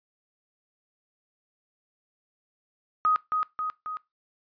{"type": "tone with echo", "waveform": "sine", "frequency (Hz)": 1253, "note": "D#6", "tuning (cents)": 12, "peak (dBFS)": -19, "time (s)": [3.05, 3.16], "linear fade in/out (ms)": 0, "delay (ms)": 270, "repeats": 3, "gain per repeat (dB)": -4, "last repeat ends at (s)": 3.97, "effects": ["noise-tail reverb RT60 0.2 s tail -20 dB re dry", "resampled to 11025 Hz"]}